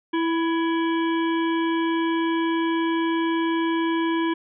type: harmonic tone with a mistuned harmonic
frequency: 329.6 Hz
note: E4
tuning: in tune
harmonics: 1 / 3 / 5 / 7 / 9 / 10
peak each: -21 / -28 / -33 / -37 / -40 / -39 dBFS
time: 0.13-4.34 s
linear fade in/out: 10 ms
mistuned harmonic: 5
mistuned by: +28 cents
effects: none